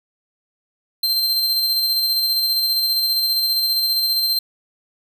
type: tone with tremolo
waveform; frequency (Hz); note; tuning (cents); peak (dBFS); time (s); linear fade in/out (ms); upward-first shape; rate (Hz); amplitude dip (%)
45% pulse; 4140; C8; -19; -15; 1.03-4.39; 5; square; 15; 25
effects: none